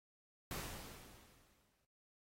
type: noise with exponential decay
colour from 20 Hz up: pink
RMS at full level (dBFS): -43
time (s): 0.51-1.85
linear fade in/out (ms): 1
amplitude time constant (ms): 290
effects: noise-tail reverb RT60 0.6 s tail -23 dB re dry + AAC 48 kbps